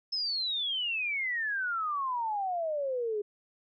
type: exponential sweep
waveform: sine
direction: down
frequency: 5260 to 405.5 Hz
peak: -29 dBFS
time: 0.12-3.22 s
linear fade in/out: 10 ms
effects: none